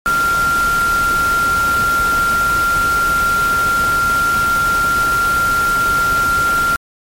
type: tone in noise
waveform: sine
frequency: 1384 Hz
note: F6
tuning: 16 cents flat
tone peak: -12 dBFS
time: 0.06-6.76 s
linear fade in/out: 0 ms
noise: pink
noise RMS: -24 dBFS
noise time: 0.06-6.76 s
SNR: +9 dB
effects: MP3 64 kbps